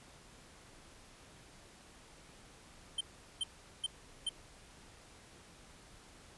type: tone bursts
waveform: square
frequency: 3121 Hz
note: G7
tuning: 8 cents flat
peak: -33 dBFS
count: 4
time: 2.98-4.292 s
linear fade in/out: 5 ms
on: 28 ms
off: 400 ms
effects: pink hiss -58 dBFS RMS until 6.37 s + resampled to 24000 Hz